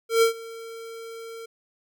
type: tone with ADSR envelope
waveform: square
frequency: 455.8 Hz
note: A#4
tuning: 39 cents flat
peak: -15 dBFS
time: 0.09-1.46 s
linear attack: 130 ms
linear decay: 110 ms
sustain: -22 dB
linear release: 8 ms
effects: none